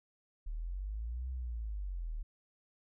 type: linear two-way sweep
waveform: sine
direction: up then down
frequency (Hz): 36.06 to 65 to 36.06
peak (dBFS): -36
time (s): 0.46-2.23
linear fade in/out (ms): 10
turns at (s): 1.3
effects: none